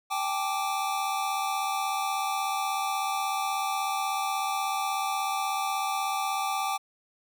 square chord, G suspended second, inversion none, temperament equal with one note detuned, 784 / 860.4 / 1174.7 Hz, G5 / A5 / D6, 0 / -39 / 0 cents, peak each -31 / -35 / -32 dBFS, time 0.1-6.78 s, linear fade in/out 20 ms, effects none

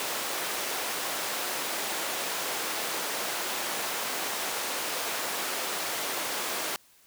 pink high-pass noise, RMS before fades -32 dBFS, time 0-6.76 s, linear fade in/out 0 ms, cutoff 470 Hz, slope 12 dB/octave, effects white hiss -60 dBFS RMS until 7.06 s

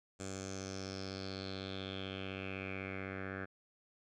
10% pulse tone with low-pass filter sweep, 95.9 Hz, G2, 37 cents flat, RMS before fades -43 dBFS, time 0.19-3.46 s, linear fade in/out 20 ms, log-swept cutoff 7500 to 1700 Hz, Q 5.6, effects none

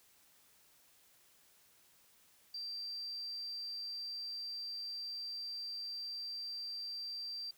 sine tone, 4699 Hz, D8, in tune, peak -40 dBFS, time 2.54-7.51 s, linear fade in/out 5 ms, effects white hiss -67 dBFS RMS until 7.57 s

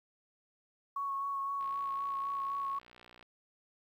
sine tone with vibrato, 1107 Hz, C#6, 3 cents flat, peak -33 dBFS, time 0.96-2.79 s, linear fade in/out 5 ms, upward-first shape sine, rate 3.9 Hz, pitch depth 16 cents each way
click train, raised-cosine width 0.3 ms, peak -39 dBFS, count 99, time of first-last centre 1.61-3.227 s, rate 60.6 Hz
effects 11-bit

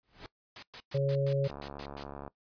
pink noise with exponential growth, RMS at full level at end -42 dBFS, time 0.03-0.26 s, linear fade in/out 0 ms, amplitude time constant 49 ms
white noise bursts, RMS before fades -43 dBFS, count 9, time 0.56-2.034 s, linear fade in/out 2 ms, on 66 ms, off 110 ms
harmonic tone, 138.4 Hz, C#3, 2 cents flat, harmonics 1 / 3 / 4, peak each -28 / -36 / -30 dBFS, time 0.94-1.48 s, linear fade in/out 10 ms
click train, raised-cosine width 1 ms, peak -28 dBFS, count 56, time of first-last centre 1.5-2.278 s, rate 70.7 Hz
effects noise-tail reverb RT60 0.1 s tail -19 dB re dry + resampled to 11025 Hz

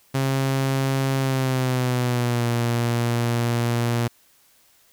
sawtooth tone with pitch glide, 134.6 to 118.54 Hz, C3 to A#2, +49 to +29 cents, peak -16 dBFS, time 0.14-4.08 s, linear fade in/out 10 ms, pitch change -220 cents, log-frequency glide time 1.18-2.47 s, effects white hiss -58 dBFS RMS until 4.92 s

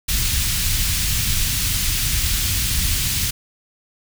pink band-stop noise, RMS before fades -20 dBFS, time 0.08-3.31 s, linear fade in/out 10 ms, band 110 to 2900 Hz, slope 12 dB/octave, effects none

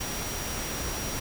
sine tone in noise, 5710 Hz, F8, 37 cents sharp, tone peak -39 dBFS, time 0-1.2 s, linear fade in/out 10 ms, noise pink, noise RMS -33 dBFS, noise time 0-1.2 s, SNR -9 dB, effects none

